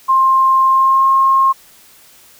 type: tone with pitch glide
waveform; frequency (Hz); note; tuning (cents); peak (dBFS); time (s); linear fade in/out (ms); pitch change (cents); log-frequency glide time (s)
sine; 1058 to 1072.1; C6 to C6; +19 to +42; -8; 0.08-1.53; 20; +23; 0.68-1.08
effects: white hiss -45 dBFS RMS until 2.39 s